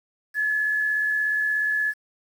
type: tone with amplitude modulation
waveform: sine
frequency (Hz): 1710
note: A6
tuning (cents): -50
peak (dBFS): -19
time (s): 0.34-1.94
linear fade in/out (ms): 50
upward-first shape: sine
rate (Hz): 76.8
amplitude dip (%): 35
effects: 8-bit